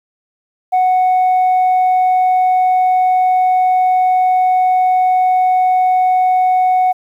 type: tone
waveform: sine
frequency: 739 Hz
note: F#5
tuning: 2 cents flat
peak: -7 dBFS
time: 0.72-6.93 s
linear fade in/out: 20 ms
effects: tanh soft clip ceiling -8 dBFS + 8-bit